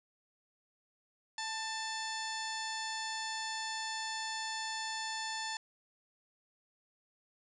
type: harmonic tone with a mistuned harmonic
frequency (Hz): 880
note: A5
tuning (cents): 0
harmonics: 1 / 2 / 3 / 4 / 5 / 6 / 7 / 8 / 10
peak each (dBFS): -41 / -42 / -49 / -46 / -45 / -46 / -55 / -47 / -54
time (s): 1.38-5.57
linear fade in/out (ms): 2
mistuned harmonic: 2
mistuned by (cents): +24
effects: none